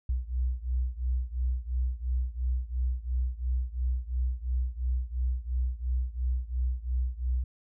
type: beating tone pair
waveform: sine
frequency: 61.2 / 64.1 Hz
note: B1 / C2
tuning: -15 / -35 cents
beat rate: 2.9 Hz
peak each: -29 / -31 dBFS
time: 0.09-7.44 s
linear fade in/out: 5 ms
effects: none